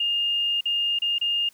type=tone with dropouts; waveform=sine; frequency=2825 Hz; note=F7; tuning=19 cents sharp; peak=-21 dBFS; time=0-1.49 s; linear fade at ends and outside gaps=5 ms; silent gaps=0.609-0.655 / 0.989-1.019 / 1.184-1.212 s; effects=white hiss -58 dBFS RMS until 1.53 s